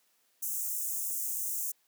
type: high-pass noise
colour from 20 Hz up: white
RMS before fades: -34 dBFS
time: 0.42-1.72 s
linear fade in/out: 10 ms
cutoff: 6400 Hz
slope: 48 dB/octave
effects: white hiss -71 dBFS RMS until 1.87 s + high-pass 200 Hz 12 dB/octave